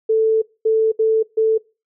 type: tone bursts at uneven times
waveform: sine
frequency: 441.9 Hz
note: A4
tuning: 7 cents sharp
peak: -12 dBFS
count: 4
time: 0.09-0.42 / 0.65-0.92 / 0.99-1.23 / 1.37-1.58 s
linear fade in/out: 10 ms
effects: noise-tail reverb RT60 0.3 s tail -23 dB re dry